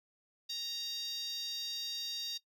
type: tone with high-pass filter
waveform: 10% pulse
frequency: 932.3 Hz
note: A#5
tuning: in tune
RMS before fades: -39 dBFS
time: 0.49-2.38 s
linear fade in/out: 10 ms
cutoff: 4100 Hz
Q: 8.2
effects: noise-tail reverb RT60 0.1 s tail -19 dB re dry